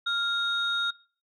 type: tone pair together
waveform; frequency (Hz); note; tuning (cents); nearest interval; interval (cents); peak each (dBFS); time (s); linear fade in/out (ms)
sine; 1396.9 / 3732; F6 / A#7; 0 / +1; octave + perfect fourth; 1701; -27; 0.06-0.91; 10
effects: noise-tail reverb RT60 0.5 s tail -24 dB re dry + tanh soft clip ceiling -18 dBFS